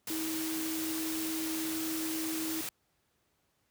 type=tone in noise; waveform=sine; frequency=320 Hz; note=D#4; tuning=49 cents sharp; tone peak=-34 dBFS; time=0.1-2.61 s; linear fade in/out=2 ms; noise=white; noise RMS=-38 dBFS; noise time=0.07-2.69 s; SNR=+1 dB; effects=pink hiss -75 dBFS RMS until 3.7 s + high-pass 60 Hz 12 dB/octave